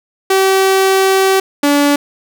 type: tone pair in turn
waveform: sawtooth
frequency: 383.9 / 287.6 Hz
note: G4 / D4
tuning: -36 / -36 cents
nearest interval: perfect fourth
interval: 500 cents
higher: first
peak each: -5 dBFS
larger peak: neither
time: 0.3-1.4 / 1.63-1.96 s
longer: first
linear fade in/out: 5 ms
effects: none